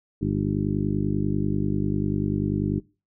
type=harmonic tone with a mistuned harmonic; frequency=50.2 Hz; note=G1; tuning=42 cents sharp; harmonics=1 / 2 / 3 / 4 / 5 / 6 / 7 / 8; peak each=-33 / -29 / -28 / -28 / -37 / -28 / -34 / -37 dBFS; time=0.21-2.8 s; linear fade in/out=10 ms; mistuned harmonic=8; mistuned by=-38 cents; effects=noise-tail reverb RT60 0.3 s tail -22 dB re dry